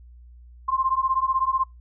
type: beating tone pair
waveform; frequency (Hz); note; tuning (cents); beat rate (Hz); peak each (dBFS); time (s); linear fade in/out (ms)
sine; 1047 / 1063; C6 / C6; +1 / +27; 16; -23; 0.68-1.64; 10
effects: noise-tail reverb RT60 0.2 s tail -25 dB re dry + added 60 Hz sine -44 dBFS peak until 1.8 s